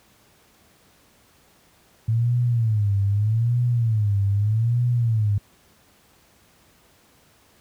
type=tone with vibrato; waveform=sine; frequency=110 Hz; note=A2; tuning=in tune; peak=-17 dBFS; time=2.08-5.38 s; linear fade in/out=5 ms; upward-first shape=sine; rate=0.81 Hz; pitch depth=180 cents each way; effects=pink hiss -57 dBFS RMS until 7.6 s + high-pass 60 Hz 12 dB/octave